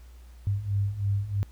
sine beating tone pair, 98.3 / 101.4 Hz, G2 / G#2, +5 / -41 cents, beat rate 3.1 Hz, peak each -30 / -26 dBFS, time 0.47-1.43 s, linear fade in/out 0 ms, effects added 60 Hz sine -45 dBFS peak until 1.51 s + pink hiss -61 dBFS RMS until 1.51 s

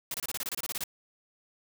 white noise bursts, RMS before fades -34 dBFS, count 13, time 0.11-0.838 s, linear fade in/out 2 ms, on 32 ms, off 26 ms, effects none

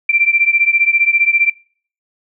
sine beating tone pair, 2349 / 2364 Hz, D7 / D7, 0 / +11 cents, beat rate 15 Hz, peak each -13 dBFS, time 0.09-1.5 s, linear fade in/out 5 ms, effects noise-tail reverb RT60 0.5 s tail -25 dB re dry

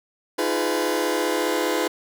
sawtooth chord, F half-diminished seventh, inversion third, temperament just, 314.3 / 349.2 / 419.1 / 502.9 Hz, Eb4 / F4 / Ab4 / Cb5, +18 / 0 / +16 / +31 cents, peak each -23 / -23 / -23 / -22 dBFS, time 0.38-1.88 s, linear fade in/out 10 ms, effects none

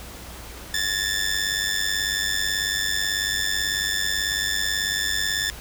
15% pulse ring-modulated tone, 1760 Hz, A6, in tune, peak -13 dBFS, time 0.74-5.5 s, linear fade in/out 0 ms, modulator 49.1 Hz, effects added 60 Hz sine -41 dBFS peak until 5.6 s + pink hiss -40 dBFS RMS until 5.6 s

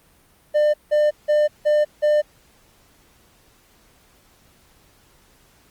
triangle tone bursts, 599 Hz, D5, 34 cents sharp, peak -12 dBFS, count 5, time 0.54-2.22 s, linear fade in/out 20 ms, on 200 ms, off 170 ms, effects pink hiss -56 dBFS RMS until 5.7 s + Opus 32 kbps

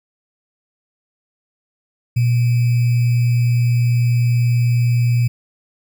sine tone with sample-and-hold, 120.3 Hz, B2, 45 cents flat, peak -12 dBFS, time 2.16-5.28 s, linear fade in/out 10 ms, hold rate 2450 Hz, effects none

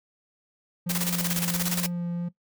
triangle tone with vibrato, 174.61 Hz, F3, in tune, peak -25 dBFS, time 0.86-2.29 s, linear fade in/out 10 ms, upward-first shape sine, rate 1.4 Hz, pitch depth 18 cents each way
white noise with tremolo, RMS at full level -27 dBFS, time 0.89-1.87 s, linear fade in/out 10 ms, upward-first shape square, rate 17 Hz, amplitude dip 65%
effects noise-tail reverb RT60 0.1 s tail -17 dB re dry

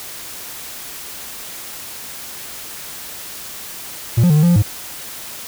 triangle tone with pitch steps, 116.5 / 176.8 / 150.2 / 152.8 / 173 / 174 / 104.4 Hz, A#2 / F3 / D3 / D#3 / F3 / F3 / G#2, -1 / +22 / +39 / -31 / -16 / -6 / +10 cents, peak -7 dBFS, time 4.17-4.625 s, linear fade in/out 10 ms, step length 65 ms, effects white hiss -32 dBFS RMS until 5.47 s

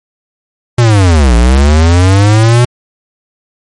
square linear two-way sweep, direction down then up, 123.47 to 56.5 to 123.47 Hz, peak -4 dBFS, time 0.78-2.65 s, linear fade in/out 5 ms, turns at 1.35 s, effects MP3 48 kbps

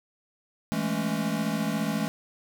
square chord, A major seventh, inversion second, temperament equal with one note detuned, 164.81 / 207.7 / 222.2 / 277.2 Hz, E3 / G#3 / A3 / C#4, 0 / 0 / +17 / 0 cents, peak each -33 / -31 / -32 / -34 dBFS, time 0.72-2.08 s, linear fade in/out 0 ms, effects none

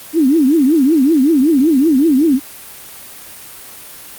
sine tone with vibrato, 292.1 Hz, D4, 9 cents flat, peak -8 dBFS, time 0.13-2.4 s, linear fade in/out 50 ms, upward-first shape triangle, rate 5.3 Hz, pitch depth 290 cents each way, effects white hiss -34 dBFS RMS until 4.18 s + Opus 32 kbps

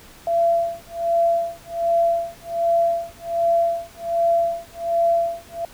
sine tone with tremolo, 677 Hz, E5, 46 cents sharp, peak -14 dBFS, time 0.27-5.65 s, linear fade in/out 2 ms, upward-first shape sine, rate 1.3 Hz, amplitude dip 100%, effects pink hiss -46 dBFS RMS until 5.73 s

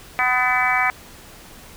harmonic tone with a mistuned harmonic, 251 Hz, B3, 28 cents sharp, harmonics 3 / 4 / 5 / 6 / 7 / 8 / 9, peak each -23 / -26 / -24 / -28 / -25 / -23 / -22 dBFS, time 0.19-0.9 s, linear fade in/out 0 ms, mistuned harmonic 9, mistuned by +23 cents, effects pink hiss -43 dBFS RMS until 1.76 s

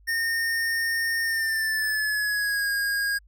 square tone with pitch glide, 1831 to 1631.2 Hz, A#6 to G#6, -32 to -32 cents, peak -24 dBFS, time 0.07-3.19 s, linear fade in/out 20 ms, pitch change -200 cents, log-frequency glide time 1.22-2.71 s, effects added 50 Hz sine -52 dBFS peak until 3.27 s

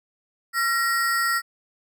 square ring-modulated tone, 1626 Hz, G#6, 37 cents flat, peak -18 dBFS, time 0.53-1.42 s, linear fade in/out 50 ms, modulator 262 Hz, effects none

